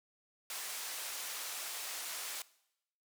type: band-pass noise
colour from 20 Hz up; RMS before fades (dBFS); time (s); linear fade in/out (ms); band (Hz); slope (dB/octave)
white; -42; 0.5-2.42; 2; 600 to 12000; 12
effects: noise-tail reverb RT60 0.8 s tail -20 dB re dry